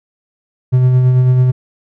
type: tone with tremolo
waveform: triangle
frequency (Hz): 127.1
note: C3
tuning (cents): -50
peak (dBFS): -4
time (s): 0.72-1.52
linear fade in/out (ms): 20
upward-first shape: sine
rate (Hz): 9.1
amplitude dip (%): 30
effects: none